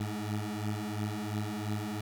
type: beating tone pair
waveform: 20% pulse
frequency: 103.83 / 106.73 Hz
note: G#2 / G#2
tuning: 0 / +48 cents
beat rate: 2.9 Hz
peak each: -31 dBFS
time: 0-2.01 s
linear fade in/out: 5 ms
effects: none